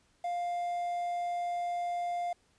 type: tone with quantisation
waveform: triangle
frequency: 701 Hz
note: F5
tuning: 6 cents sharp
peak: -29 dBFS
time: 0.24-2.33 s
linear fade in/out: 5 ms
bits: 9
effects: pink hiss -69 dBFS RMS until 2.58 s + resampled to 22050 Hz